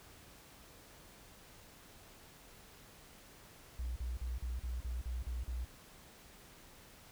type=tone bursts; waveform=triangle; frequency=60.8 Hz; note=B1; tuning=26 cents flat; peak=-32 dBFS; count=9; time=3.79-5.648 s; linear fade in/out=5 ms; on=170 ms; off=41 ms; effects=tanh soft clip ceiling -34 dBFS + pink hiss -58 dBFS RMS until 7.11 s